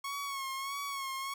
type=tone with vibrato; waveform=sawtooth; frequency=1100 Hz; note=C#6; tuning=14 cents flat; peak=-32 dBFS; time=0.04-1.34 s; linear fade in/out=5 ms; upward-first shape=sine; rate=1.6 Hz; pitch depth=49 cents each way; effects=none